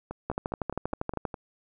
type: two click trains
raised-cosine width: 1 ms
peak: -15 / -21 dBFS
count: 13 / 7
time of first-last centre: 0.3-1.252 / 0.11-1.342 s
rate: 12.6 / 4.87 Hz
effects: none